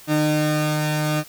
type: tone pair together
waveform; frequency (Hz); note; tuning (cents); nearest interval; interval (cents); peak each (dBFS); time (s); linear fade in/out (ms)
30% pulse; 151.99 / 304.4; D#3 / D#4; -40 / -38; octave; 1202; -18; 0.07-1.24; 50
effects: white hiss -45 dBFS RMS until 1.28 s